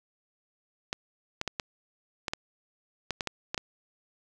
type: clicks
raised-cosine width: 0.2 ms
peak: -13 dBFS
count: 11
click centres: 0.929 / 1.414 / 1.477 / 1.598 / 2.282 / 2.335 / 3.107 / 3.208 / 3.273 / 3.545 / 3.578 s
effects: none